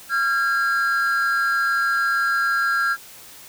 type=tone pair together; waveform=triangle; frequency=1375.4 / 1629 Hz; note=F6 / G#6; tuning=-27 / -34 cents; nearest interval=minor third; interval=293 cents; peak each=-19 dBFS; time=0.09-2.97 s; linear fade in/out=50 ms; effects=white hiss -43 dBFS RMS until 3.48 s